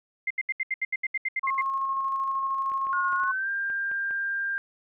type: tone bursts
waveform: sine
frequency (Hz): 2093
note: C7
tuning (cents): 0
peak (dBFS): -24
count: 13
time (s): 0.27-1.613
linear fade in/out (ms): 5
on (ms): 35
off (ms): 74
type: tone with tremolo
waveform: sine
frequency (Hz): 1080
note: C#6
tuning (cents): -45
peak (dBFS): -24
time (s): 1.43-3.32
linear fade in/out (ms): 10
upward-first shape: square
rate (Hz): 13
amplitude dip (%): 25
type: clicks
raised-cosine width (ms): 0.5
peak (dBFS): -30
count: 7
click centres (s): 2.718 / 2.869 / 3.13 / 3.235 / 3.701 / 3.915 / 4.109
type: tone with pitch glide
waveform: sine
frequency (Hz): 1437 to 1594.5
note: F6 to G6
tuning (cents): +49 to +29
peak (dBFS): -26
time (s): 2.93-4.58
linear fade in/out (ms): 0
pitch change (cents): +180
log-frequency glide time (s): 3.15-3.49
effects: none